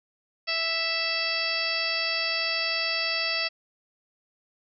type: harmonic tone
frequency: 659.3 Hz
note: E5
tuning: in tune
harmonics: 1 / 2 / 3 / 4 / 5 / 6 / 7 / 8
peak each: -36 / -37 / -33 / -30 / -37 / -39 / -30 / -33 dBFS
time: 0.47-3.49 s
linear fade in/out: 20 ms
effects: none